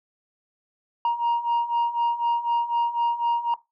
sine beating tone pair, 939 / 943 Hz, A#5 / A#5, +12 / +20 cents, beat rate 4 Hz, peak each -24 / -20 dBFS, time 1.05-3.54 s, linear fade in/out 2 ms, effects noise-tail reverb RT60 0.2 s tail -19 dB re dry + tanh soft clip ceiling -18 dBFS

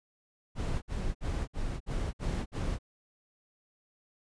brown noise bursts, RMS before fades -32 dBFS, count 7, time 0.55-2.788 s, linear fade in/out 50 ms, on 270 ms, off 58 ms, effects resampled to 22050 Hz

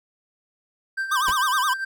triangle tone with tremolo, 1568 Hz, G6, in tune, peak -20 dBFS, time 0.97-1.85 s, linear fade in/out 10 ms, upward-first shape triangle, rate 7.1 Hz, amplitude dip 70%
square tone with vibrato, 1108.7 Hz, C#6, in tune, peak -21 dBFS, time 1.11-1.74 s, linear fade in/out 10 ms, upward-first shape sine, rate 9.6 Hz, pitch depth 210 cents each way
pink noise with exponential decay, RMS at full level -25 dBFS, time 1.28-1.37 s, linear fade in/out 2 ms, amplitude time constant 18 ms
effects none

